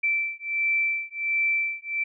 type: beating tone pair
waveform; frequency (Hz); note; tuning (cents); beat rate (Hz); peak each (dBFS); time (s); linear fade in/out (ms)
sine; 2333 / 2334.4; D7 / D7; -12 / -11; 1.4; -26; 0.03-2.04; 10
effects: none